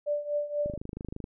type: tone with tremolo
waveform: sine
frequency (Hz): 587.3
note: D5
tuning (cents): 0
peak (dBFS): -24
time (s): 0.06-0.77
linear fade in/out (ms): 20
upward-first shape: triangle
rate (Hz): 4.1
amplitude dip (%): 85
type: click train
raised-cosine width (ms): 3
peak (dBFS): -24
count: 16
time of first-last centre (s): 0.66-1.241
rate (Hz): 25.8
effects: none